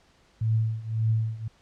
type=tone with tremolo; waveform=sine; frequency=111.2 Hz; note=A2; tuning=19 cents sharp; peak=-19 dBFS; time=0.41-1.48 s; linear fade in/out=5 ms; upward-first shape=triangle; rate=1.8 Hz; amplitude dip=90%; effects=pink hiss -61 dBFS RMS until 1.61 s + low-pass 6000 Hz 12 dB/octave